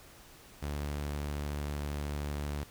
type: tone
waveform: sawtooth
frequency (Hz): 72.9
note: D2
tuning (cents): -12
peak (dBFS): -30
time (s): 0.62-2.64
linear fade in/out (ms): 10
effects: pink hiss -55 dBFS RMS until 2.7 s